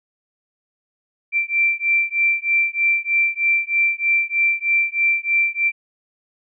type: beating tone pair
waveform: sine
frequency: 2349 / 2352.2 Hz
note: D7 / D7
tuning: 0 / +2 cents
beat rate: 3.2 Hz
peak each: -19 dBFS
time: 1.32-5.72 s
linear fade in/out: 50 ms
effects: none